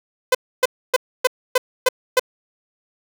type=tone bursts; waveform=sawtooth; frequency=508 Hz; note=B4; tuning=49 cents sharp; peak=-8 dBFS; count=7; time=0.32-2.196 s; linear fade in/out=5 ms; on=28 ms; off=280 ms; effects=none